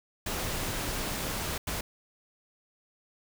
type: noise bursts at uneven times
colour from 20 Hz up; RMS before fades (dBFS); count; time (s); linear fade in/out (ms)
pink; -33; 2; 0.26-1.58 / 1.67-1.81; 5
effects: none